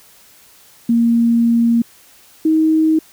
sine tone pair in turn, 233.1 / 316.1 Hz, A#3 / D#4, 0 / +27 cents, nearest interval perfect fourth, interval 527 cents, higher second, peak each -10 dBFS, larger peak neither, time 0.89-1.82 / 2.45-2.99 s, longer first, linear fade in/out 5 ms, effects white hiss -47 dBFS RMS until 3.12 s

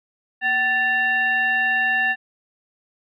sine tone with frequency modulation, 1760 Hz, A6, in tune, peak -17 dBFS, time 0.41-2.16 s, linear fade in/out 50 ms, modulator 998 Hz, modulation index 0.71, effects none

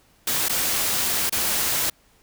white noise with dropouts, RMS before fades -23 dBFS, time 0.27-1.9 s, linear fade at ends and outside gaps 5 ms, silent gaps 0.485-0.494 / 1.296-1.323 s, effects pink hiss -59 dBFS RMS until 2.22 s

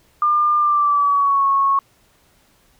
sine tone with pitch glide, 1200 to 1100.4 Hz, D6 to C#6, +37 to -13 cents, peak -13 dBFS, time 0.22-1.79 s, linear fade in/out 2 ms, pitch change -150 cents, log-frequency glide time 0.58-1.46 s, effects pink hiss -57 dBFS RMS until 2.79 s

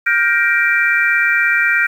sine chord, G minor seventh, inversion third, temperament just, 1411.2 / 1568 / 1881.6 / 2352 Hz, F6 / G6 / Bb6 / D7, +18 / 0 / +16 / +2 cents, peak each -17 dBFS, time 0.06-1.87 s, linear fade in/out 10 ms, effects 7-bit

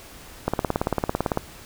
click train, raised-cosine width 1 ms, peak -7 dBFS, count 17, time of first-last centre 0.48-1.374 s, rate 17.9 Hz, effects pink hiss -44 dBFS RMS until 1.65 s

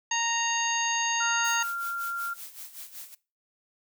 harmonic tone, 929 Hz, A#5, 6 cents flat, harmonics 1 / 2 / 3 / 4 / 5 / 7, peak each -30 / -32 / -31 / -37 / -39 / -29 dBFS, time 0.11-1.63 s, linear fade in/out 5 ms
sine tone with pitch glide, 1396.9 to 1385.6 Hz, F6 to F6, 0 to -14 cents, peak -29 dBFS, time 1.2-2.34 s, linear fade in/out 10 ms, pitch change -14 cents, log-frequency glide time 1.51-1.77 s
blue noise with tremolo, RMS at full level -40 dBFS, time 1.44-3.15 s, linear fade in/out 10 ms, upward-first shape sine, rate 5.3 Hz, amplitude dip 75%
effects noise-tail reverb RT60 0.3 s tail -20 dB re dry

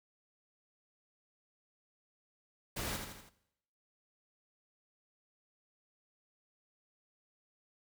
pink noise with echo, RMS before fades -39 dBFS, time 2.76-2.97 s, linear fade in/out 10 ms, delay 81 ms, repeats 4, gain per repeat -5 dB, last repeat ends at 3.294 s, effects noise-tail reverb RT60 0.8 s tail -17 dB re dry

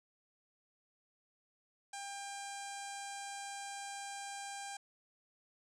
sawtooth tone with low-pass filter, 798 Hz, G5, 31 cents sharp, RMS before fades -45 dBFS, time 1.93-4.77 s, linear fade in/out 5 ms, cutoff 8000 Hz, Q 3.5, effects none

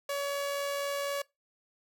sawtooth tone with amplitude modulation, 565 Hz, C#5, 33 cents sharp, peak -26 dBFS, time 0.09-1.22 s, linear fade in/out 5 ms, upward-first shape sine, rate 84 Hz, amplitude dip 25%, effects noise-tail reverb RT60 0.2 s tail -22 dB re dry

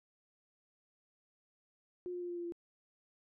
sine tone with pitch steps, 358.2 / 355.1 / 352 / 349 / 346 / 343 Hz, F4 / F4 / F4 / F4 / F4 / F4, +44 / +29 / +14 / -1 / -16 / -31 cents, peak -38 dBFS, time 2.06-2.522 s, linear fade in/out 0 ms, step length 77 ms, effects none

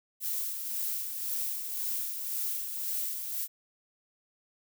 violet noise with tremolo, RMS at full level -32 dBFS, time 0.2-3.48 s, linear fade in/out 50 ms, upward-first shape sine, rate 1.9 Hz, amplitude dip 45%, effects none

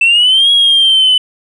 sine linear two-way sweep, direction up then down, 2648 to 3322 to 2995 Hz, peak -4 dBFS, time 0.01-1.18 s, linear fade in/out 5 ms, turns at 0.51 s, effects tanh soft clip ceiling -3 dBFS

